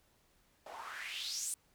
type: noise with band-pass filter sweep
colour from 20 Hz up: white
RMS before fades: -42 dBFS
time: 0.66-1.54 s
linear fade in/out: 2 ms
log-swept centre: 630 to 9400 Hz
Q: 4.4
effects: pink hiss -71 dBFS RMS until 1.74 s